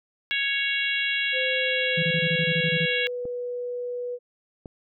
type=harmonic tone; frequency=554.4 Hz; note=C#5; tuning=in tune; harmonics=3 / 4 / 5 / 6 / 7; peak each=-29 / -28 / -28 / -30 / -36 dBFS; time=0.31-3.07 s; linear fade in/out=0 ms
type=tone with pitch glide; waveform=sine; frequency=517 to 489.7 Hz; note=C5 to B4; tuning=-21 to -15 cents; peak=-28 dBFS; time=1.32-4.19 s; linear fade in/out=50 ms; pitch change=-94 cents; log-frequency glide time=1.56-3.27 s
type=tone bursts; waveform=sine; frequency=161.9 Hz; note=E3; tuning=31 cents flat; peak=-24 dBFS; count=11; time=1.97-2.859 s; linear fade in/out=10 ms; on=59 ms; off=24 ms
type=clicks; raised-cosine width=2 ms; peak=-25 dBFS; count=2; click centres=3.254 / 4.658 s
effects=none